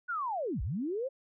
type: linear two-way sweep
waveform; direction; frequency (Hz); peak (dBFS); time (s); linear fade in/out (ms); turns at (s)
sine; down then up; 1495 to 44.87 to 556; -31; 0.08-1.09; 20; 0.62
effects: none